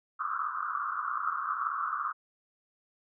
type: band-pass noise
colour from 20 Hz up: pink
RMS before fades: -33 dBFS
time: 0.19-2.13 s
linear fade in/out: 20 ms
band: 1100 to 1400 Hz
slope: 96 dB/octave
effects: none